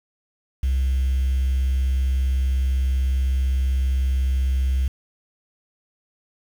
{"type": "tone", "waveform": "triangle", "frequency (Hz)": 65.41, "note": "C2", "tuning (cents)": 0, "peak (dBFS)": -14, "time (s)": [0.63, 4.88], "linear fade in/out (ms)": 5, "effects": ["tanh soft clip ceiling -15 dBFS", "7-bit"]}